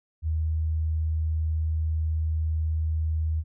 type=tone; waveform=sine; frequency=79.1 Hz; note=D#2; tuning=29 cents sharp; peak=-23 dBFS; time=0.22-3.44 s; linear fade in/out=50 ms; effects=none